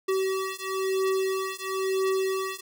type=beating tone pair; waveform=square; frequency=381.3 / 382.3 Hz; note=G4 / G4; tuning=-48 / -43 cents; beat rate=1 Hz; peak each=-29 dBFS; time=0.08-2.61 s; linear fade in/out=10 ms; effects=none